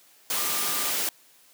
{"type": "tone in noise", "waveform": "sine", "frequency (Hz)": 1201, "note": "D6", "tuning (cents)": 38, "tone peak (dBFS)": -37, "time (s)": [0.37, 0.9], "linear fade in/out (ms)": 2, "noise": "white", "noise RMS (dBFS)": -27, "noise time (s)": [0.3, 1.09], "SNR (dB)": -13, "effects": ["white hiss -57 dBFS RMS until 1.53 s", "high-pass 200 Hz 12 dB/octave"]}